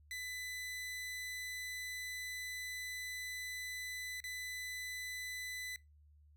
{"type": "tone with dropouts", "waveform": "sawtooth", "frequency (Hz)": 2000, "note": "B6", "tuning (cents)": 21, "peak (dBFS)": -38, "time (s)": [0.11, 5.76], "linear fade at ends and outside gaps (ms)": 1, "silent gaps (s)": [4.203, 4.24], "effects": ["noise-tail reverb RT60 0.2 s tail -20 dB re dry", "added 74 Hz sine -61 dBFS peak until 6.36 s"]}